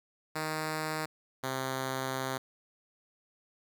5% pulse tone pair in turn, 156.2 / 131.84 Hz, D#3 / C3, +7 / +14 cents, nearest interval minor third, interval 293 cents, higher first, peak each -21 dBFS, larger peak neither, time 0.35-1.06 / 1.43-2.38 s, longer second, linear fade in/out 10 ms, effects none

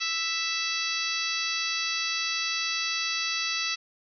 harmonic tone with a mistuned harmonic, 659.3 Hz, E5, in tune, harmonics 2 / 3 / 4 / 5 / 6 / 7 / 8 / 9, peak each -37 / -36 / -32 / -37 / -34 / -34 / -37 / -37 dBFS, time 0-3.76 s, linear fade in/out 20 ms, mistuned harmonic 5, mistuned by +17 cents, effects none

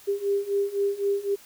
sine beating tone pair, 398.2 / 402.1 Hz, G4 / G4, +27 / +44 cents, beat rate 3.9 Hz, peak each -27 / -25 dBFS, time 0.07-1.36 s, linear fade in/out 20 ms, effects white hiss -51 dBFS RMS until 1.45 s

